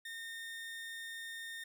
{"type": "tone", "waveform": "30% pulse", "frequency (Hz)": 1828, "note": "A#6", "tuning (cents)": -34, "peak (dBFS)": -40, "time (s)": [0.05, 1.64], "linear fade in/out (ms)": 5, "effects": []}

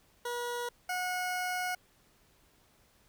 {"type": "tone pair in turn", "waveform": "20% pulse", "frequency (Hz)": [481.9, 728.3], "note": ["B4", "F#5"], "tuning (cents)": [-43, -28], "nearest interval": "perfect fifth", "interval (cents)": 715, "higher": "second", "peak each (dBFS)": [-29, -27], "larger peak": "second", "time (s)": [[0.25, 0.69], [0.89, 1.75]], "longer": "second", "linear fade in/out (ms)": 5, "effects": ["pink hiss -66 dBFS RMS until 3.08 s"]}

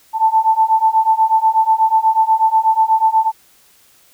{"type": "beating tone pair", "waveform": "sine", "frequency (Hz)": [880, 888.2], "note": ["A5", "A5"], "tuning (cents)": [0, 16], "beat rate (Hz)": 8.2, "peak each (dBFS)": [-14, -13], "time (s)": [0.13, 3.32], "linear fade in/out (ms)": 50, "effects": ["white hiss -51 dBFS RMS until 4.13 s"]}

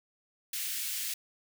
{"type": "high-pass noise", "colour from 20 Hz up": "white", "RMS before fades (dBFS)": -35, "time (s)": [0.53, 1.14], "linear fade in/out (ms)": 5, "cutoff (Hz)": 1900, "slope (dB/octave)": 24, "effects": []}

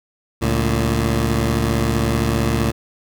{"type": "tone pair together", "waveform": "15% pulse", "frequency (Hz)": [70.73, 113.8], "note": ["C#2", "A#2"], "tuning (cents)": [35, -41], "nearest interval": "minor sixth", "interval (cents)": 824, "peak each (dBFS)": -13, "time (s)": [0.41, 2.72], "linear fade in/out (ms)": 20, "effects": []}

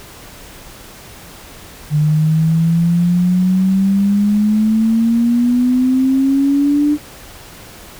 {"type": "exponential sweep", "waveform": "sine", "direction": "up", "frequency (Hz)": [148.8, 298.4], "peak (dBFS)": -10, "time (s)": [1.9, 6.98], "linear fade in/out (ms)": 50, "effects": ["pink hiss -37 dBFS RMS until 7.99 s"]}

